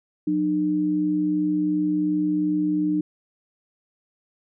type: tone pair together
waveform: sine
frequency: 180.56 / 303.3 Hz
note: F#3 / D#4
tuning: -42 / -44 cents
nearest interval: major sixth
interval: 898 cents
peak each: -28 / -20 dBFS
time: 0.27-3.01 s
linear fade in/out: 5 ms
effects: none